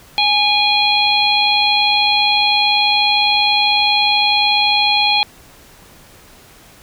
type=harmonic tone with a mistuned harmonic; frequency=830.6 Hz; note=G#5; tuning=in tune; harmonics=1 / 3 / 4 / 5; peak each=-17 / -17 / -17 / -17 dBFS; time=0.18-5.23 s; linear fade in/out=0 ms; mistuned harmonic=3; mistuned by=-26 cents; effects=pink hiss -44 dBFS RMS until 6.82 s